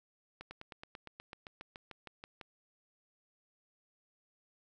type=slowing click train; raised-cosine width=0.3 ms; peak=-30 dBFS; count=16; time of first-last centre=0.41-2.412 s; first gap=100 ms; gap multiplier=1.04; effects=none